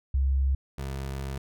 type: tone pair in turn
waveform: sine / 25% pulse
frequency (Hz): 67.3 / 67.57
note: C2 / C#2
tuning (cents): +49 / -44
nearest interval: unison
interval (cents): 7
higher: second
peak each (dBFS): -21 / -28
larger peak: first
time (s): 0.14-0.55 / 0.78-1.38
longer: second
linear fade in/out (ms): 5
effects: none